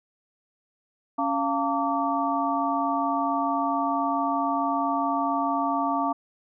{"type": "tone cluster", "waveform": "sine", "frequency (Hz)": [278.5, 693, 900, 1154], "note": ["C#4", "F5", "A5", "D6"], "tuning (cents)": [8, -14, 39, -31], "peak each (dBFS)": -28, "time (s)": [1.18, 6.13], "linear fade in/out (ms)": 10, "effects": []}